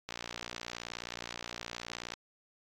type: click train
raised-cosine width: 0.2 ms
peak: -21 dBFS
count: 122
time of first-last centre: 0.09-2.137 s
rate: 59.1 Hz
effects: AAC 64 kbps